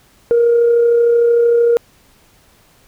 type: tone with amplitude modulation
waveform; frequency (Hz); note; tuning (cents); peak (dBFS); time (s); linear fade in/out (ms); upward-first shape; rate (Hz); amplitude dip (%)
sine; 470.7; A#4; +17; -6; 0.31-1.77; 0; sine; 33.2; 30
effects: tanh soft clip ceiling -5 dBFS + pink hiss -51 dBFS RMS until 2.87 s